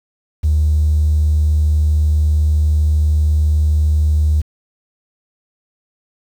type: tone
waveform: triangle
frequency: 76.1 Hz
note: D#2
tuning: 38 cents flat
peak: -7 dBFS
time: 0.43-4.42 s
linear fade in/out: 20 ms
effects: tanh soft clip ceiling -8 dBFS + 7-bit